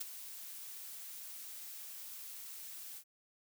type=noise with ADSR envelope; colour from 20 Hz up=blue; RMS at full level=-38 dBFS; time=0-3.04 s; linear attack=13 ms; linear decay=17 ms; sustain=-10 dB; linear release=70 ms; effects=none